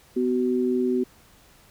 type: tone pair together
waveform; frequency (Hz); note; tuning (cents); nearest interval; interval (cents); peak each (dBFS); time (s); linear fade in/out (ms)
sine; 250.5 / 375.4; B3 / F#4; +25 / +25; perfect fifth; 700; -23; 0.16-1.04; 10
effects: pink hiss -55 dBFS RMS until 1.7 s